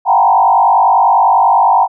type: tone with frequency modulation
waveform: sine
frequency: 851 Hz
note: G#5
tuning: 42 cents sharp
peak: -6 dBFS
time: 0.05-1.88 s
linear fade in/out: 50 ms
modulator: 50.1 Hz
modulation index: 2.6
effects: none